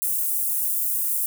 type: high-pass noise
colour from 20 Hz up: white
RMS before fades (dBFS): -24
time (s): 0.02-1.26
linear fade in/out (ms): 0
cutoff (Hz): 9500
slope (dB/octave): 24
effects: none